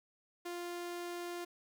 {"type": "tone", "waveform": "sawtooth", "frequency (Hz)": 349.2, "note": "F4", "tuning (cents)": 0, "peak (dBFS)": -36, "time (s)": [0.45, 1.45], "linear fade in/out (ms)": 10, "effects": ["11-bit"]}